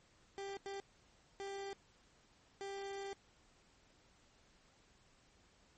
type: tone bursts at uneven times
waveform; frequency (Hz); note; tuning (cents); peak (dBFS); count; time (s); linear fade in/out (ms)
30% pulse; 394.9; G4; +13; -40; 4; 0.38-0.57 / 0.66-0.8 / 1.4-1.73 / 2.61-3.13; 0
effects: pink hiss -69 dBFS RMS until 5.77 s + MP3 32 kbps